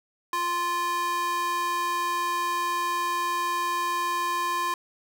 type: tone with high-pass filter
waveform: square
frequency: 348.2 Hz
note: F4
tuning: 5 cents flat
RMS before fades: -27 dBFS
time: 0.33-4.74 s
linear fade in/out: 2 ms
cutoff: 910 Hz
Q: 2.7
effects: none